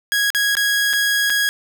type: tone with dropouts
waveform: sawtooth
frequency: 1654 Hz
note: G#6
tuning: 8 cents flat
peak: -12 dBFS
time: 0.12-1.49 s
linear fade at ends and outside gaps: 0 ms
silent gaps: 0.303-0.348 / 0.552-0.569 / 0.931-0.935 / 1.298-1.302 s
effects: none

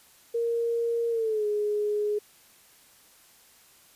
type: tone with pitch glide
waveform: sine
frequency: 466.2 to 417.7 Hz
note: A#4 to G#4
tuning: 0 to +10 cents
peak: -24 dBFS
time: 0.34-2.19 s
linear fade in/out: 10 ms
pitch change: -190 cents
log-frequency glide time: 1.1-1.46 s
effects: white hiss -57 dBFS RMS until 3.95 s + resampled to 32000 Hz

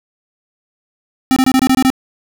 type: tone bursts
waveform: square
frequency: 261.6 Hz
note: C4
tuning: in tune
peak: -9 dBFS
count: 8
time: 1.31-1.902 s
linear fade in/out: 0 ms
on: 53 ms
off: 24 ms
effects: none

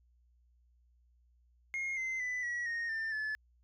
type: tone with pitch steps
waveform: sine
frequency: 2143 / 2068 / 1994.9 / 1924.7 / 1857 / 1791.7 / 1728.6 Hz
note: C7 / C7 / B6 / B6 / A#6 / A6 / A6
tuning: +41 / -21 / +17 / -45 / -7 / +31 / -31 cents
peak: -31 dBFS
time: 1.74-3.35 s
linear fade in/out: 0 ms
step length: 230 ms
effects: tanh soft clip ceiling -33 dBFS + added 60 Hz sine -65 dBFS peak until 3.63 s

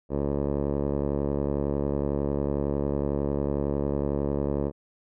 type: tone with low-pass filter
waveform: 10% pulse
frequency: 71 Hz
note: C#2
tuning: 42 cents sharp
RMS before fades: -27 dBFS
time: 0.09-4.72 s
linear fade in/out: 50 ms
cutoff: 610 Hz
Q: 2.5
effects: none

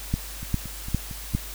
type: two click trains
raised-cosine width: 5 ms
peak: -23 / -10 dBFS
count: 5 / 4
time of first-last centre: 0.43-1.339 / 0.14-1.35 s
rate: 4.4 / 2.48 Hz
effects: added 50 Hz sine -38 dBFS peak until 1.54 s + white hiss -39 dBFS RMS until 1.54 s

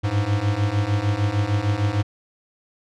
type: beating tone pair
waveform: square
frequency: 99 / 105.6 Hz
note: G2 / G#2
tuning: +18 / +29 cents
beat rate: 6.6 Hz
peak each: -24 / -22 dBFS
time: 0.03-2.03 s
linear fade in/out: 20 ms
effects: low-pass 5000 Hz 12 dB/octave

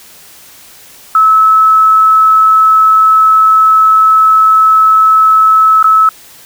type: tone with dropouts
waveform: sine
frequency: 1299 Hz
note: E6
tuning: 26 cents flat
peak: -3 dBFS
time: 1.15-6.09 s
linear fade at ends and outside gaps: 2 ms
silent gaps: 5.828-5.842 s
effects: white hiss -37 dBFS RMS until 6.45 s

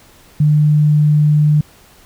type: tone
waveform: sine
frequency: 150.1 Hz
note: D3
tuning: 38 cents sharp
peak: -8 dBFS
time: 0.4-1.61 s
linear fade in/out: 5 ms
effects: pink hiss -46 dBFS RMS until 2.05 s

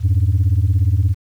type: beating tone pair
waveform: sine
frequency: 86.1 / 103.1 Hz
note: F2 / G#2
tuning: -24 / -12 cents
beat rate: 17 Hz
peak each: -13 dBFS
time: 0-1.15 s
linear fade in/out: 50 ms
effects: tanh soft clip ceiling -9 dBFS + 8-bit

